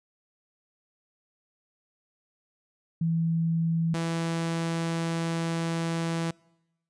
sine / sawtooth tone pair in turn, 164.81 / 165.86 Hz, E3 / E3, 0 / +11 cents, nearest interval unison, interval 11 cents, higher second, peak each -23 / -23 dBFS, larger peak neither, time 3.01-3.94 / 3.94-6.31 s, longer second, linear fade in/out 5 ms, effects noise-tail reverb RT60 0.9 s tail -25 dB re dry + resampled to 22050 Hz

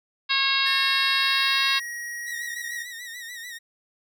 harmonic tone, 545 Hz, C#5, 29 cents flat, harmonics 2 / 3 / 4 / 5 / 6 / 7 / 8 / 9, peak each -29 / -28 / -29 / -27 / -31 / -25 / -30 / -31 dBFS, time 0.29-1.8 s, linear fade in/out 20 ms
square tone with pitch glide, 1800 to 1897.1 Hz, A6 to A#6, +39 to +30 cents, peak -32 dBFS, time 0.65-2.84 s, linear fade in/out 20 ms, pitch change +91 cents, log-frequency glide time 1.2-1.69 s
sawtooth tone with vibrato, 1901 Hz, A#6, 33 cents sharp, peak -32 dBFS, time 2.26-3.59 s, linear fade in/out 20 ms, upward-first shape sine, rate 6.8 Hz, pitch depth 73 cents each way
effects none

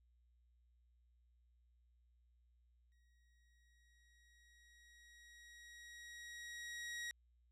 sawtooth tone with exponential growth, 1900 Hz, A#6, 33 cents sharp, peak -39 dBFS, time 2.92-7.11 s, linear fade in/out 0 ms, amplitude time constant 910 ms, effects added 60 Hz sine -70 dBFS peak until 7.51 s + low-pass 9000 Hz 12 dB/octave

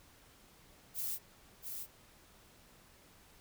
violet noise with echo, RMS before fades -38 dBFS, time 0.94-1.19 s, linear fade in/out 50 ms, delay 680 ms, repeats 1, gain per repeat -5 dB, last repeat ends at 1.87 s, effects pink hiss -62 dBFS RMS until 3.4 s

